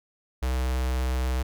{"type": "tone with notch filter", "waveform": "square", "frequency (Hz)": 63.7, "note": "C2", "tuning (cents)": -46, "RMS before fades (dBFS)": -26, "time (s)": [0.42, 1.43], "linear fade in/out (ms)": 10, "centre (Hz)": 230, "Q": 1.3, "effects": []}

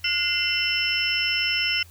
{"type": "tone cluster", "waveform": "sine", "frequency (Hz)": [1439, 2082, 2714, 3008, 5310], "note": ["F#6", "C7", "E7", "F#7", "E8"], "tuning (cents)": [-49, -9, 50, 28, 12], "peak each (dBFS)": [-32, -28, -26, -27, -27], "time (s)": [0.04, 1.83], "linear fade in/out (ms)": 5, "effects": ["added 86 Hz sine -47 dBFS peak until 1.9 s", "white hiss -54 dBFS RMS until 1.9 s"]}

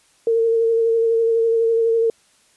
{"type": "tone with vibrato", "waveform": "sine", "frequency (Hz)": 456, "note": "A#4", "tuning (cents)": -38, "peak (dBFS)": -14, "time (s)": [0.27, 2.1], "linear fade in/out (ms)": 2, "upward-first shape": "sine", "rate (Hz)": 12, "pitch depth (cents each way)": 22, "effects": ["white hiss -57 dBFS RMS until 2.56 s", "resampled to 24000 Hz"]}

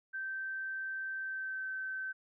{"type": "tone with pitch glide", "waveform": "sine", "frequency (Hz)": [1555, 1539.8], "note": ["G6", "G6"], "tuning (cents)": [-14, -31], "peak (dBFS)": -36, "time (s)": [0.13, 2.13], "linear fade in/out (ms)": 20, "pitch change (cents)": -17, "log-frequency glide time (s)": [1.19, 1.68], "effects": []}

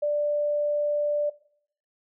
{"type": "tone", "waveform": "sine", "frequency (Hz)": 589, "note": "D5", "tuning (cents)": 5, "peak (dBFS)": -22, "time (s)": [0.02, 1.3], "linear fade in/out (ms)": 10, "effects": ["noise-tail reverb RT60 0.6 s tail -19 dB re dry"]}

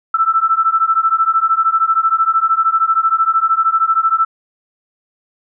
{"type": "beating tone pair", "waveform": "sine", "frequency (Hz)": [1318.5, 1331.5], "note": ["E6", "E6"], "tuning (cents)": [0, 17], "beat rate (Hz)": 13, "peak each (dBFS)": -14, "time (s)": [0.14, 4.25], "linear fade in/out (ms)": 5, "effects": []}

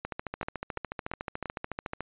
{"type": "two click trains", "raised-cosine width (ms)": 0.5, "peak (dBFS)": [-19, -18], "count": [4, 28], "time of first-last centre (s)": [[0.43, 1.457], [0.05, 2.007]], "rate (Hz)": [2.92, 13.8], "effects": ["resampled to 8000 Hz"]}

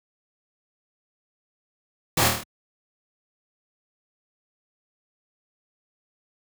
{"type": "noise with echo", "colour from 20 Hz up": "pink", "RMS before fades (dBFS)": -21, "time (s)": [2.17, 2.28], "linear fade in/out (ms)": 5, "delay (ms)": 26, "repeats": 6, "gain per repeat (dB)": -3, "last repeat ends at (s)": 2.436, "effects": ["high-pass 80 Hz 12 dB/octave"]}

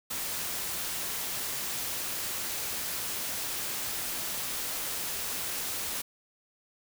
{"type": "noise", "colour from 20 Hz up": "white", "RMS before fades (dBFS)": -34, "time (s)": [0.1, 6.02], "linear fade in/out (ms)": 10, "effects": []}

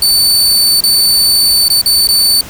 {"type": "tone with dropouts", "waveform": "sawtooth", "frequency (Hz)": 4519, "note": "C#8", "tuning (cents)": 33, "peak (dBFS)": -4, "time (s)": [0.02, 2.41], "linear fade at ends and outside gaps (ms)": 2, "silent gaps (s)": [[0.806, 0.837], [1.683, 1.701], [1.815, 1.859], [2.073, 2.088]], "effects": ["pink hiss -30 dBFS RMS until 2.49 s"]}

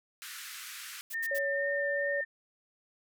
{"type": "band-pass noise", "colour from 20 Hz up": "pink", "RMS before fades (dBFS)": -44, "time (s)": [0.22, 1.01], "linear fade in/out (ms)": 0, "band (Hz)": [1300, 16000], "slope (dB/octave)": 48}
{"type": "noise bursts", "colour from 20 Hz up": "blue", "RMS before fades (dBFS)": -41, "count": 3, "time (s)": [1.1, 1.391], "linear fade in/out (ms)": 10, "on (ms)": 47, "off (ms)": 75}
{"type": "tone with vibrato", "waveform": "sine", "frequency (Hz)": 1812, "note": "A#6", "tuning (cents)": -50, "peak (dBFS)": -31, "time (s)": [1.13, 2.25], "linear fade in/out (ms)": 20, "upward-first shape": "triangle", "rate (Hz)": 2.3, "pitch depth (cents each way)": 16}
{"type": "tone with pitch glide", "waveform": "sine", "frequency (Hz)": [559, 567.1], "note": ["C#5", "C#5"], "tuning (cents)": [14, 39], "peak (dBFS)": -31, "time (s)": [1.31, 2.21], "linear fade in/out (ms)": 5, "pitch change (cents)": 25, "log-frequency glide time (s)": [1.56, 1.73]}
{"effects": []}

